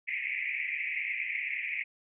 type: band-pass noise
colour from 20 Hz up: pink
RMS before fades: -34 dBFS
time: 0.07-1.84 s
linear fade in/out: 20 ms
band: 2000 to 2500 Hz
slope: 96 dB/octave
effects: none